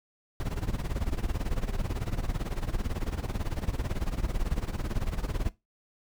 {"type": "noise with tremolo", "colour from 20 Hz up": "brown", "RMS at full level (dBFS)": -27, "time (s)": [0.4, 5.49], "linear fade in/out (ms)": 0, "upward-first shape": "sine", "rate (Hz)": 18, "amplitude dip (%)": 85, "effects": ["noise-tail reverb RT60 0.2 s tail -18 dB re dry"]}